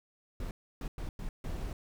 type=noise bursts at uneven times; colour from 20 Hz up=brown; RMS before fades=-37 dBFS; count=5; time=0.4-0.51 / 0.81-0.88 / 0.98-1.09 / 1.19-1.29 / 1.44-1.73 s; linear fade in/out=2 ms; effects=none